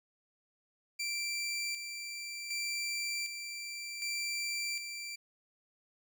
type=tone with tremolo; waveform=20% pulse; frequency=2349 Hz; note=D7; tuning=in tune; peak=-29 dBFS; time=0.99-5.16 s; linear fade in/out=10 ms; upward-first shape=square; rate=0.66 Hz; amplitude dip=50%; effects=none